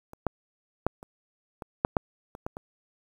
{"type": "clicks", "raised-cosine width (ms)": 1, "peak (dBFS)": [-29, -11, -9, -29, -23, -7, -7, -27, -18, -23], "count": 10, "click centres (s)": [0.134, 0.267, 0.866, 1.029, 1.622, 1.849, 1.968, 2.351, 2.465, 2.569], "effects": ["8-bit"]}